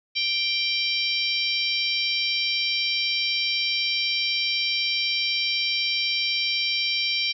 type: harmonic tone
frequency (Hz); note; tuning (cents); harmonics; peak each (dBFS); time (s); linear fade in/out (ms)
784; G5; 0; 3 / 4 / 5 / 6 / 7; -27 / -28 / -29 / -30 / -30; 0.15-7.33; 20
effects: none